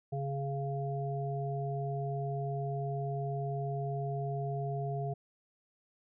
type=harmonic tone; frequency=138.59 Hz; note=C#3; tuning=in tune; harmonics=1 / 3 / 5; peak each=-34 / -40 / -39 dBFS; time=0.12-5.14 s; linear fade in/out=10 ms; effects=none